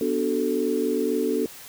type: chord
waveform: sine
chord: B minor seventh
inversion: none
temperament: equal with one note detuned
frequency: 246.9 / 293.7 / 376 / 440 Hz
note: B3 / D4 / F#4 / A4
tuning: 0 / 0 / +28 / 0 cents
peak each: -28 / -27 / -28 / -25 dBFS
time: 0.01-1.46 s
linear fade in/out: 2 ms
effects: white hiss -43 dBFS RMS until 1.68 s